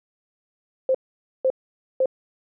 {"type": "tone bursts", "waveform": "sine", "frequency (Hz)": 523.3, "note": "C5", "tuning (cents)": 0, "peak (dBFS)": -16, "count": 3, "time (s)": [0.89, 2.058], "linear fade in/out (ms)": 2, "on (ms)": 56, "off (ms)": 500, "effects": []}